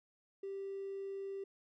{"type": "tone with hard clipping", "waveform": "triangle", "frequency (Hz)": 392, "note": "G4", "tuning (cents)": 0, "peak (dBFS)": -40, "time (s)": [0.43, 1.44], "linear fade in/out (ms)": 5, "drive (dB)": 3, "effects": []}